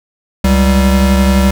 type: tone pair together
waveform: square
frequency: 68.24 / 193 Hz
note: C#2 / G3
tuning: -27 / -27 cents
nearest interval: octave + tritone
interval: 1800 cents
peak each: -11 dBFS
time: 0.44-1.51 s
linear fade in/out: 5 ms
effects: none